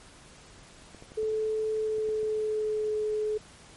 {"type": "clicks", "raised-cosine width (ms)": 2, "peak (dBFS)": -33, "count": 7, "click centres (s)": [0.947, 1.024, 1.119, 1.231, 1.983, 2.089, 2.231]}
{"type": "tone with pitch glide", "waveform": "sine", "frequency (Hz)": [435, 427], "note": ["A4", "G#4"], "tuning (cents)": [-20, 48], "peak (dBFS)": -26, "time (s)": [1.17, 3.38], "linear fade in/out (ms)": 10, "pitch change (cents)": -32, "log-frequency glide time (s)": [1.75, 2.98]}
{"effects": ["pink hiss -52 dBFS RMS until 3.76 s", "MP3 48 kbps"]}